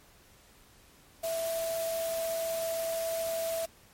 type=tone in noise; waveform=sine; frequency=659 Hz; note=E5; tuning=1 cent flat; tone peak=-30 dBFS; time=1.23-3.66 s; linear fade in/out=10 ms; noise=white; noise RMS=-40 dBFS; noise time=1.23-3.66 s; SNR=+7 dB; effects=pink hiss -59 dBFS RMS until 3.93 s + MP3 64 kbps